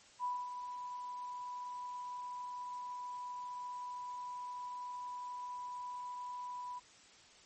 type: tone with ADSR envelope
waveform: sine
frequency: 987.8 Hz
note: B5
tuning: in tune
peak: -33 dBFS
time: 0.19-6.8 s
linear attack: 51 ms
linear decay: 230 ms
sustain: -8 dB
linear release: 22 ms
effects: white hiss -61 dBFS RMS until 7.45 s + MP3 32 kbps